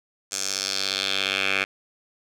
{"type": "tone with band-pass filter sweep", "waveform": "10% pulse", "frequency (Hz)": 97.1, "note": "G2", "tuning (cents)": -16, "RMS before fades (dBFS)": -26, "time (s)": [0.31, 1.65], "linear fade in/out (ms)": 20, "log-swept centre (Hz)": [6800, 2300], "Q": 2.6, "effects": []}